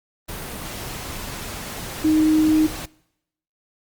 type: tone in noise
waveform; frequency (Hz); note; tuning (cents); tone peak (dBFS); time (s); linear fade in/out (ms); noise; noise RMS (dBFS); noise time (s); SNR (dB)
sine; 311.2; D#4; 0; -14; 2.04-2.67; 10; pink; -32; 0.28-2.86; +15
effects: noise-tail reverb RT60 0.8 s tail -22 dB re dry + Opus 32 kbps